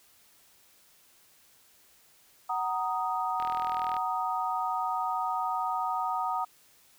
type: chord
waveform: sine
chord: D# minor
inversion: first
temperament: just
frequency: 746.7 / 933.4 / 1244.5 Hz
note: F#5 / A#5 / D#6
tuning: +16 / +2 / 0 cents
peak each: -32 dBFS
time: 2.49-6.45 s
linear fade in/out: 10 ms
type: click train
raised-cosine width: 0.3 ms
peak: -24 dBFS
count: 24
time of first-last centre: 3.4-3.967 s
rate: 40.6 Hz
effects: white hiss -61 dBFS RMS until 6.98 s